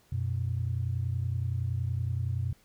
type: tone pair together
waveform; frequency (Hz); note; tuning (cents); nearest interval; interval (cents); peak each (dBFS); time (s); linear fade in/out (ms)
sine; 91.62 / 122.3; F#2 / B2; -17 / -16; perfect fourth; 501; -30 / -30; 0.12-2.53; 5
effects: tanh soft clip ceiling -20 dBFS + pink hiss -64 dBFS RMS until 2.64 s